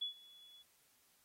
sine tone with ADSR envelope, 3403 Hz, G#7, 41 cents sharp, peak -35 dBFS, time 0.01-0.63 s, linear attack 12 ms, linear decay 110 ms, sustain -22 dB, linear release 15 ms, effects white hiss -72 dBFS RMS until 1.24 s + AAC 48 kbps

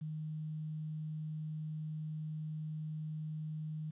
sine tone with quantisation, 155 Hz, D#3, 6 cents flat, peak -38 dBFS, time 0.01-3.91 s, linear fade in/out 10 ms, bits 11, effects resampled to 8000 Hz

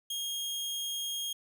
sawtooth tone, 3250 Hz, G#7, 38 cents flat, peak -30 dBFS, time 0.1-1.33 s, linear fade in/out 5 ms, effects none

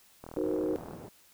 click train, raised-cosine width 1 ms, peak -29 dBFS, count 29, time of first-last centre 0.24-0.935 s, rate 40.3 Hz
sine chord, C half-diminished seventh, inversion first, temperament equal, 311.1 / 370 / 466.2 / 523.3 Hz, Eb4 / Gb4 / Bb4 / C5, 0 / 0 / 0 / 0 cents, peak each -32 / -33 / -34 / -36 dBFS, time 0.37-0.76 s, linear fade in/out 0 ms
pink band-pass noise, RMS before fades -46 dBFS, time 0.44-1.09 s, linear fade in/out 5 ms, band 130 to 690 Hz, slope 12 dB/octave
effects white hiss -61 dBFS RMS until 1.33 s

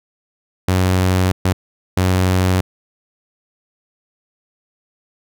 sawtooth tone bursts at uneven times, 92.5 Hz, F#2, in tune, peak -9 dBFS, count 3, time 0.68-1.32 / 1.45-1.53 / 1.97-2.61 s, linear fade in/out 5 ms, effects none

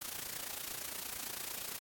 white noise with amplitude modulation, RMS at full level -39 dBFS, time 0.01-1.79 s, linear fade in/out 10 ms, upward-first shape sine, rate 28.8 Hz, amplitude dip 75%, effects AAC 64 kbps

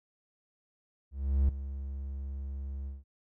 triangle tone with ADSR envelope, 68.4 Hz, C#2, 23 cents flat, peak -19 dBFS, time 1.11-3.04 s, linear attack 380 ms, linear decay 3 ms, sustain -14 dB, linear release 170 ms, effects none

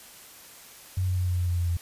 sine tone with pitch steps, 92.5 / 91.49 / 90.49 / 89.5 / 88.53 / 87.56 / 86.61 / 85.66 Hz, F#2 / F#2 / F#2 / F2 / F2 / F2 / F2 / F2, 0 / -19 / -38 / +43 / +24 / +5 / -14 / -33 cents, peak -23 dBFS, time 0.97-1.77 s, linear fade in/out 5 ms, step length 100 ms, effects white hiss -48 dBFS RMS until 1.81 s + resampled to 32000 Hz

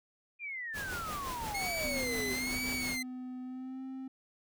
sine exponential sweep, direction down, 2450 to 370 Hz, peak -37 dBFS, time 0.39-2.37 s, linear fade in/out 50 ms
pink noise with tremolo, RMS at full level -40 dBFS, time 0.73-2.99 s, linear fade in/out 50 ms, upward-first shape sine, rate 5.7 Hz, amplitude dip 45%
sawtooth tone with vibrato, 2149 Hz, C7, 46 cents sharp, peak -31 dBFS, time 1.54-3.03 s, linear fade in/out 10 ms, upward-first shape sine, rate 1.1 Hz, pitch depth 110 cents each way
triangle tone with pitch glide, 253.2 to 263.2 Hz, B3 to C4, +43 to +10 cents, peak -37 dBFS, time 1.84-4.08 s, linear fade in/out 5 ms, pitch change +67 cents, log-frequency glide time 3.42-3.83 s
effects none

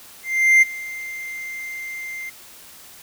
triangle tone with ADSR envelope, 2093 Hz, C7, in tune, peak -7 dBFS, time 0.23-2.3 s, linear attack 390 ms, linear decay 18 ms, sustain -20 dB, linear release 10 ms, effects white hiss -44 dBFS RMS until 3.02 s

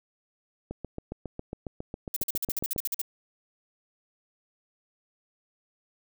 click train, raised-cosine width 2 ms, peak -21 dBFS, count 16, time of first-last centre 0.71-2.762 s, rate 7.31 Hz
violet noise bursts, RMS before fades -29 dBFS, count 13, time 2.14-3.016 s, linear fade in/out 2 ms, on 24 ms, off 47 ms
effects none

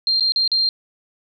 sine tone with dropouts, 4186 Hz, C8, in tune, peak -15 dBFS, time 0.07-0.69 s, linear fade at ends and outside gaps 1 ms, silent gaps 0.198-0.207 / 0.321-0.36 / 0.477-0.517 s, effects none

